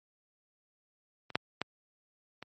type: clicks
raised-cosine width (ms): 0.3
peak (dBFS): -29 / -9 / -15 / -26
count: 4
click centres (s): 1.303 / 1.355 / 1.616 / 2.426
effects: high-pass 100 Hz 12 dB/octave + MP3 32 kbps